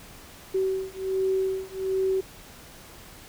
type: beating tone pair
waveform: sine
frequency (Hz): 380.1 / 381.4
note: F#4 / G4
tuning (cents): +47 / -47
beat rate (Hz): 1.3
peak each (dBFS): -27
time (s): 0.54-2.21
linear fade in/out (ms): 10
effects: pink hiss -47 dBFS RMS until 3.28 s